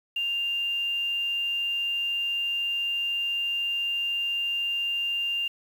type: tone with quantisation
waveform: sine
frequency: 2794 Hz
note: F7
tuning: in tune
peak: -25 dBFS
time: 0.16-5.48 s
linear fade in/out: 5 ms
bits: 8
effects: none